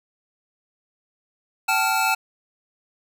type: tone cluster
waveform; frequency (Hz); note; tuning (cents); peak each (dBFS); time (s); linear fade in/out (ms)
square; 767 / 872 / 1392 / 2618; G5 / A5 / F6 / E7; -38 / -16 / -6 / -13; -25; 1.68-2.15; 10
effects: none